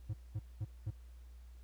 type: tone bursts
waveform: triangle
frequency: 105.6 Hz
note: G#2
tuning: 29 cents sharp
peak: -33 dBFS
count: 4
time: 0.09-0.908 s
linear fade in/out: 10 ms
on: 47 ms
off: 210 ms
effects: added 60 Hz sine -51 dBFS peak until 1.63 s + pink hiss -71 dBFS RMS until 1.63 s